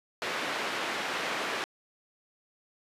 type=band-pass noise; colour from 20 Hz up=white; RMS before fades=-33 dBFS; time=0.22-1.64 s; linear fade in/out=0 ms; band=270 to 2300 Hz; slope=12 dB/octave; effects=resampled to 32000 Hz